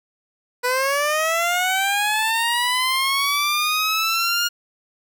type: linear sweep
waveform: 15% pulse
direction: up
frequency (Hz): 488.9 to 1426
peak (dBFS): -12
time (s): 0.63-4.49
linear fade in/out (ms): 20
effects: none